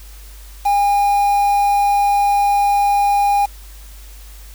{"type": "tone with quantisation", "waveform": "triangle", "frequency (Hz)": 810, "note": "G#5", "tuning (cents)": -43, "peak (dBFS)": -10, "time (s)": [0.65, 3.46], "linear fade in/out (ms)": 10, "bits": 5, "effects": ["added 50 Hz sine -35 dBFS peak until 4.54 s", "white hiss -44 dBFS RMS until 4.54 s"]}